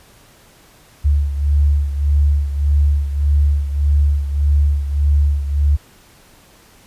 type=beating tone pair; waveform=sine; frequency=71.9 / 73.6 Hz; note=D2 / D2; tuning=-36 / +4 cents; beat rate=1.7 Hz; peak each=-13 / -19 dBFS; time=1.04-5.77 s; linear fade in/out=20 ms; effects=pink hiss -48 dBFS RMS until 6.86 s + resampled to 32000 Hz